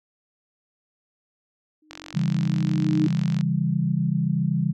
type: tone with exponential growth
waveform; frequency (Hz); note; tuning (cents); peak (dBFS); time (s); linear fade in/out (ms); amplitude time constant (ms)
sine; 308.1; D#4; -17; -18; 1.82-3.07; 5; 270
type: click train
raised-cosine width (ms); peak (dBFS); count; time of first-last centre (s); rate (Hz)
0.2; -19; 70; 1.91-3.41; 46
type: chord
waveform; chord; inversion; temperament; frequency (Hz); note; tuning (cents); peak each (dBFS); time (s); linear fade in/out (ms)
sine; C# diminished; none; just; 138.59 / 166.31 / 199.57; C#3 / E3 / G3; 0 / +16 / +31; -25 / -23 / -26; 2.14-4.73; 20
effects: none